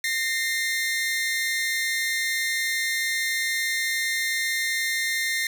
sawtooth tone pair together, 1835.4 / 2093 Hz, A#6 / C7, -27 / 0 cents, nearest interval major second, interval 227 cents, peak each -23 dBFS, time 0.04-5.47 s, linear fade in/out 2 ms, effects none

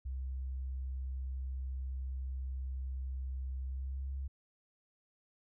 sine tone with pitch glide, 65.3 to 67.56 Hz, C2 to C#2, -3 to -44 cents, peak -36 dBFS, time 0.05-4.28 s, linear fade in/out 10 ms, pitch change +59 cents, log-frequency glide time 3.64-4.14 s, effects none

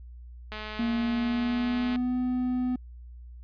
click train, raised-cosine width 0.3 ms, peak -22 dBFS, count 309, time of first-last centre 0.52-1.959 s, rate 214 Hz
triangle tone with pitch glide, 233.1 to 251.3 Hz, A#3 to B3, 0 to +30 cents, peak -23 dBFS, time 0.79-2.76 s, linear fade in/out 5 ms, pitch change +130 cents, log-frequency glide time 0.91-2.17 s
effects added 60 Hz sine -42 dBFS peak until 3.43 s + resampled to 11025 Hz

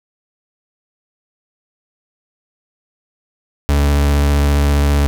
40% pulse tone with vibrato, 71.7 Hz, D2, 41 cents flat, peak -10 dBFS, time 3.69-5.07 s, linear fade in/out 0 ms, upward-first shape triangle, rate 15 Hz, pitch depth 21 cents each way, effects none

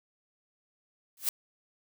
blue noise with exponential growth, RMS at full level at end -24 dBFS, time 1.17-1.29 s, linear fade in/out 2 ms, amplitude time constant 26 ms, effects none

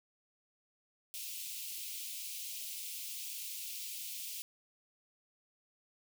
white high-pass noise, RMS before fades -43 dBFS, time 1.14-4.42 s, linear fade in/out 0 ms, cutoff 2400 Hz, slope 48 dB/octave, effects none

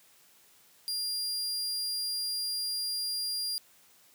sawtooth tone, 4800 Hz, D8, 37 cents sharp, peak -28 dBFS, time 0.88-3.58 s, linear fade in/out 0 ms, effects white hiss -61 dBFS RMS until 4.14 s + high-pass 80 Hz 12 dB/octave

